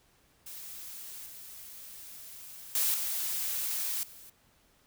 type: noise with level steps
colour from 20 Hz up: blue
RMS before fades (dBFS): -44 / -47 / -28 / -33 / -51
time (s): 0.46-4.3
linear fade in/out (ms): 5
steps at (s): 1.26 / 2.75 / 2.94 / 4.03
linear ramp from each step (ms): 2
effects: pink hiss -66 dBFS RMS until 4.86 s